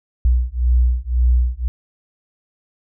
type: beating tone pair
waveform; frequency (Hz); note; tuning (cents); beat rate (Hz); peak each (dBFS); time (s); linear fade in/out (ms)
sine; 60.3 / 62.2; B1 / B1; -41 / +13; 1.9; -16; 0.25-1.68; 0
effects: none